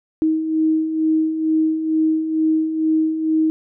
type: beating tone pair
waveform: sine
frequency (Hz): 314.3 / 316.5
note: D#4 / D#4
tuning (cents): +18 / +30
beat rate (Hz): 2.2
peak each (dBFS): -24 / -16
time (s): 0.22-3.5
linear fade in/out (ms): 0
effects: none